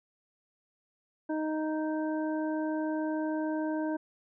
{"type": "harmonic tone", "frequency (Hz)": 311.1, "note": "D#4", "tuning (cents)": 0, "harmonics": [1, 2, 3, 5], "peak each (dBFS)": [-30, -36, -40, -44], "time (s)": [1.29, 3.97], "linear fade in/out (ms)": 10, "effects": []}